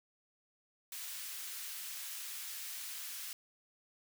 white high-pass noise, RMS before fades -44 dBFS, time 0.92-3.33 s, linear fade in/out 2 ms, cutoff 1600 Hz, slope 12 dB/octave, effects none

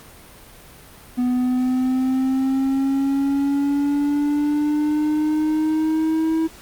triangle linear sweep, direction up, 246.9 to 323.4 Hz, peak -15 dBFS, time 1.17-6.48 s, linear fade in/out 20 ms, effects pink hiss -44 dBFS RMS until 6.61 s + Opus 48 kbps

